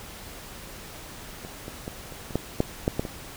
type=clicks; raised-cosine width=2 ms; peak=-24 / -23 / -19 / -26 / -27 / -10 / -7 / -8 / -11 / -18 dBFS; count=10; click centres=1.449 / 1.681 / 1.879 / 2.123 / 2.308 / 2.356 / 2.604 / 2.879 / 2.995 / 3.052 s; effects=pink hiss -42 dBFS RMS until 3.36 s